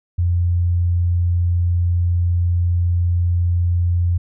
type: tone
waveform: sine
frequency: 87.31 Hz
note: F2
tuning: in tune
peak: -14 dBFS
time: 0.18-4.18 s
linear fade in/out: 10 ms
effects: none